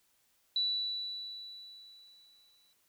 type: tone with exponential decay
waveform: sine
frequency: 3951 Hz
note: B7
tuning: in tune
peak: -27 dBFS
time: 0.56-2.73 s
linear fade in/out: 2 ms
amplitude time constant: 470 ms
effects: white hiss -72 dBFS RMS until 2.88 s